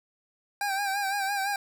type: tone with vibrato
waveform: 25% pulse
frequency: 794 Hz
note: G5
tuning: 22 cents sharp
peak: -23 dBFS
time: 0.61-1.56 s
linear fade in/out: 2 ms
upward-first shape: sine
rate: 5.9 Hz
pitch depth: 55 cents each way
effects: none